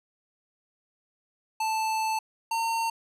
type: tone pair in turn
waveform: square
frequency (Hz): 880 / 910.5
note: A5 / A#5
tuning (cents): 0 / -41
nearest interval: minor second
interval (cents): 59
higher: second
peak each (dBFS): -26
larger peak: neither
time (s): 1.6-2.19 / 2.51-2.9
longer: first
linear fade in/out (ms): 5
effects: low-pass 12000 Hz 12 dB/octave